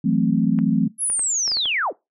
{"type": "chord", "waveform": "sine", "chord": "F# half-diminished seventh", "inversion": "third", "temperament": "equal", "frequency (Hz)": [164.81, 185, 220, 261.6], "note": ["E3", "F#3", "A3", "C4"], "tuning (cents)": [0, 0, 0, 0], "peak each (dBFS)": [-23, -21, -20, -22], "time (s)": [0.04, 0.88], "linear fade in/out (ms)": 10}
{"type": "clicks", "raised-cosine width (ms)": 0.5, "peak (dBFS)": -21, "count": 7, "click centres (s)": [0.589, 1.1, 1.194, 1.478, 1.518, 1.57, 1.656]}
{"type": "linear sweep", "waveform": "sine", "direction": "down", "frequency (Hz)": [11000, 215], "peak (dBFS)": -19, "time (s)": [0.98, 1.93], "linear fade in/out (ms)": 50}
{"effects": ["noise-tail reverb RT60 0.2 s tail -21 dB re dry"]}